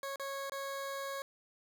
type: tone with dropouts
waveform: 20% pulse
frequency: 550 Hz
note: C#5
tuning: 14 cents flat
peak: -33 dBFS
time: 0.03-1.22 s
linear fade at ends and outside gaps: 1 ms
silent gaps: 0.159-0.197 / 0.497-0.52 s
effects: none